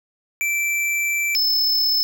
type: tone pair in turn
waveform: square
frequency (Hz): 2336 / 5244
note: D7 / E8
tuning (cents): -10 / -10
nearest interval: octave + major second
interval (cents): 1400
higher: second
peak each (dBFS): -20 / -17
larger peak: second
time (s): 0.41-1.35 / 1.35-2.03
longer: first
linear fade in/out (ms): 0
effects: none